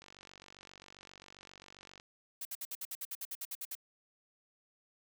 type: click train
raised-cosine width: 0.2 ms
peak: -35 dBFS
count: 95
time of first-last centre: 0.02-1.999 s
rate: 47.5 Hz
type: noise bursts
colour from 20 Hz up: blue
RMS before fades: -41 dBFS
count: 14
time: 2.41-3.752 s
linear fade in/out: 5 ms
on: 42 ms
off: 58 ms
effects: none